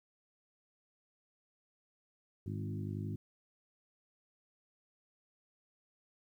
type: harmonic tone with a mistuned harmonic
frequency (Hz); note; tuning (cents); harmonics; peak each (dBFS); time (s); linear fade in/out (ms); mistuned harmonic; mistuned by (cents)
51; G#1; -31; 2 / 3 / 4 / 5 / 6 / 7; -39 / -43 / -45 / -47 / -49 / -50; 2.46-3.16; 5; 4; -18
effects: 12-bit